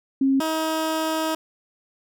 sine / 15% pulse tone pair in turn, 270 / 317.9 Hz, C#4 / D#4, -45 / +37 cents, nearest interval minor third, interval 282 cents, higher second, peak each -16 dBFS, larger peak neither, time 0.21-0.4 / 0.4-1.35 s, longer second, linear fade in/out 5 ms, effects none

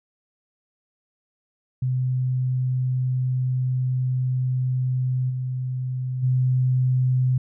sine tone with level steps, 127.9 Hz, C3, 39 cents flat, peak -20 / -24 / -17 dBFS, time 1.82-7.38 s, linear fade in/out 5 ms, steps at 5.29 / 6.22 s, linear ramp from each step 20 ms, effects none

